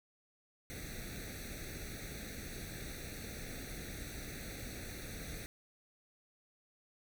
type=noise with comb filter; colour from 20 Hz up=pink; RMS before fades=-45 dBFS; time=0.7-5.46 s; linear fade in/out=0 ms; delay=0.49 ms; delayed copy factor=+0.95; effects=none